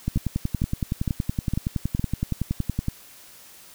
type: two click trains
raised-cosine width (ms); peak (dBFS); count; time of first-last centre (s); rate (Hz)
5; -11 / -11; 5 / 31; 0.16-1.995 / 0.08-2.884; 2.18 / 10.7
effects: white hiss -48 dBFS RMS until 3.74 s